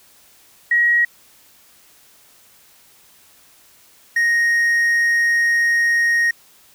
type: tone pair in turn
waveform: sine / triangle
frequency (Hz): 1900 / 1868.4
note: A#6 / A#6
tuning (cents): +33 / +3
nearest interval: unison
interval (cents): 30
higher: first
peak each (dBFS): -12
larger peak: neither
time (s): 0.71-1.05 / 4.16-6.31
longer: second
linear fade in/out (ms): 5
effects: white hiss -51 dBFS RMS until 6.74 s